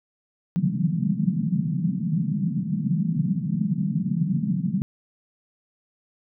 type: band-pass noise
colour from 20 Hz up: white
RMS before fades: -24 dBFS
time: 0.56-4.82 s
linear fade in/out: 0 ms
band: 150 to 200 Hz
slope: 48 dB/octave
effects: none